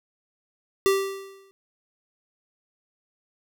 square tone with exponential decay, 390 Hz, G4, 9 cents flat, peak -16 dBFS, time 0.86-1.51 s, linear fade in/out 0 ms, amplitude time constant 140 ms, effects none

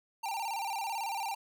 square tone with vibrato, 850 Hz, G#5, 40 cents sharp, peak -34 dBFS, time 0.23-1.35 s, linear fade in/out 10 ms, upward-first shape square, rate 18 Hz, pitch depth 120 cents each way, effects none

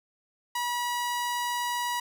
sawtooth tone, 968 Hz, B5, 35 cents flat, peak -24 dBFS, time 0.55-2 s, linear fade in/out 5 ms, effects none

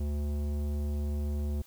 sine tone with tanh clipping, 73.2 Hz, D2, 5 cents flat, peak -31 dBFS, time 0-1.62 s, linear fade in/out 5 ms, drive 15 dB, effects white hiss -59 dBFS RMS until 1.66 s

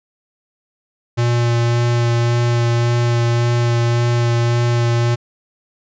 square tone with vibrato, 118.8 Hz, A#2, 33 cents sharp, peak -14 dBFS, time 1.17-5.16 s, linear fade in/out 20 ms, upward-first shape sine, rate 1.8 Hz, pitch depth 12 cents each way, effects resampled to 16000 Hz

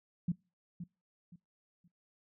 sine tone with echo, 174.61 Hz, F3, in tune, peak -28 dBFS, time 0.28-0.32 s, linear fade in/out 5 ms, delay 520 ms, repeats 3, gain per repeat -11 dB, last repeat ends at 1.88 s, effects noise-tail reverb RT60 0.3 s tail -25 dB re dry

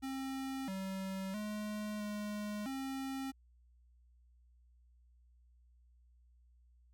square tone with pitch steps, 267.1 / 191.4 / 211 / 208.8 / 268 Hz, C4 / G3 / G#3 / G#3 / C4, +36 / -41 / +28 / +10 / +42 cents, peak -39 dBFS, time 0.02-3.32 s, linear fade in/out 20 ms, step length 660 ms, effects added 60 Hz sine -63 dBFS peak until 6.93 s

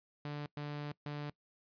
sawtooth tone bursts at uneven times, 146.83 Hz, D3, in tune, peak -35 dBFS, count 3, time 0.25-0.46 / 0.57-0.92 / 1.06-1.3 s, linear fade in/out 2 ms, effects noise-tail reverb RT60 0.1 s tail -22 dB re dry + resampled to 11025 Hz

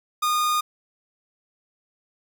45% pulse tone, 1224 Hz, D#6, 29 cents flat, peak -20 dBFS, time 0.22-0.61 s, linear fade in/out 10 ms, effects none

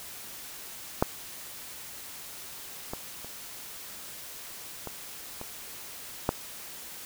clicks, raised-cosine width 1 ms, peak -7 / -19 / -28 / -22 / -23 / -9 dBFS, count 6, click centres 1.025 / 2.935 / 3.246 / 4.873 / 5.414 / 6.291 s, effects white hiss -43 dBFS RMS until 7.05 s

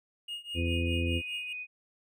triangle tone with tremolo, 2854 Hz, F7, 37 cents sharp, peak -32 dBFS, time 0.28-1.53 s, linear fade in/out 5 ms, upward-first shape triangle, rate 4.9 Hz, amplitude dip 95%
harmonic tone, 84.7 Hz, E2, 48 cents sharp, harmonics 1 / 2 / 3 / 4 / 5 / 6, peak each -29 / -42 / -35 / -36 / -47 / -40 dBFS, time 0.54-1.22 s, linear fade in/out 50 ms
sine tone, 2489 Hz, D#7, in tune, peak -36 dBFS, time 0.54-1.67 s, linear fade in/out 50 ms
effects none

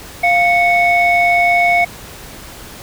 sine tone pair together, 698.5 / 2214 Hz, F5 / C#7, 0 / -3 cents, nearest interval octave + minor sixth, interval 1997 cents, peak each -11 dBFS, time 0.23-1.85 s, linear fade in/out 10 ms, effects tanh soft clip ceiling -4 dBFS + pink hiss -34 dBFS RMS until 2.82 s

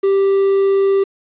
triangle tone, 392 Hz, G4, in tune, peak -9 dBFS, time 0.03-1.04 s, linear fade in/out 10 ms, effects resampled to 8000 Hz + 7-bit

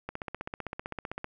click train, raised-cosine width 0.5 ms, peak -20 dBFS, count 19, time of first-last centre 0.09-1.244 s, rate 15.6 Hz, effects none

